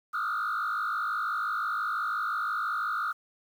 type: tone with frequency modulation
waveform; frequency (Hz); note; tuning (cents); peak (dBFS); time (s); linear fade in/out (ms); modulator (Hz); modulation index
sine; 1325; E6; +9; -26; 0.13-3.13; 20; 52.9; 2.4
effects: tanh soft clip ceiling -25 dBFS + 9-bit